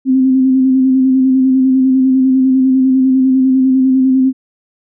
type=tone with vibrato; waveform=sine; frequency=261.6 Hz; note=C4; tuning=in tune; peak=-7 dBFS; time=0.05-4.33 s; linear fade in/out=50 ms; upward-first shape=square; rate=10 Hz; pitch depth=22 cents each way; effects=none